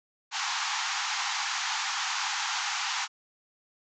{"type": "band-pass noise", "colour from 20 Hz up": "pink", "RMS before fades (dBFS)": -31, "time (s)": [0.31, 3.08], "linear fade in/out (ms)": 50, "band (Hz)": [780, 7200], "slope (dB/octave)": 96, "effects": []}